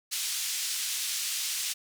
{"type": "band-pass noise", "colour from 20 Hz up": "white", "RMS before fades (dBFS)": -32, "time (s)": [0.11, 1.74], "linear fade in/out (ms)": 20, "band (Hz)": [2800, 8500], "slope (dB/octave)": 12, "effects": []}